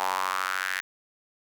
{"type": "tone with high-pass filter sweep", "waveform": "square", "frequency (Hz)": 46.86, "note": "F#1", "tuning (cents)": 23, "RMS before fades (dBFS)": -29, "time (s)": [0, 0.81], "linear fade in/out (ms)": 0, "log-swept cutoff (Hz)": [860, 1800], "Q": 4.1, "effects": []}